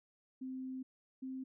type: tone pair in turn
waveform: sine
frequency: 260 / 261.7 Hz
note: C4 / C4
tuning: -11 / 0 cents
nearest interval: unison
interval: 11 cents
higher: second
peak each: -40 / -40 dBFS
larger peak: neither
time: 0.41-0.83 / 1.22-1.44 s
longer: first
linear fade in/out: 10 ms
effects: none